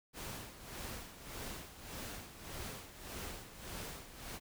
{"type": "noise with tremolo", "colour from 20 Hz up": "pink", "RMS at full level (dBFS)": -44, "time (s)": [0.13, 4.4], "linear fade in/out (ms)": 50, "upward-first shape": "sine", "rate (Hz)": 1.7, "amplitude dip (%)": 70, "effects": []}